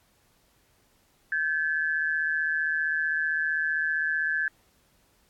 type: tone pair together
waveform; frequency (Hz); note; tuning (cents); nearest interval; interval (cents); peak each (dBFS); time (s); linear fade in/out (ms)
sine; 1558.5 / 1714; G6 / A6; -11 / -46; major second; 165; -27; 1.32-4.48; 2
effects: pink hiss -65 dBFS RMS until 5.29 s + AAC 64 kbps